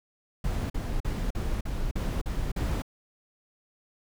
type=noise bursts; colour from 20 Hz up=brown; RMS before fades=-29 dBFS; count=8; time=0.44-2.821 s; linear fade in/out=5 ms; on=260 ms; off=43 ms; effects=none